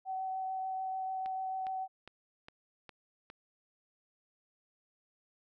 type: tone with vibrato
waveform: sine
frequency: 758 Hz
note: F#5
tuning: 42 cents sharp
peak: -34 dBFS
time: 0.05-1.88 s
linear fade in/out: 50 ms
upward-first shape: triangle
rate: 6.8 Hz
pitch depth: 11 cents each way
type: click train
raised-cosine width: 0.3 ms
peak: -32 dBFS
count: 6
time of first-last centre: 1.26-3.301 s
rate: 2.45 Hz
effects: none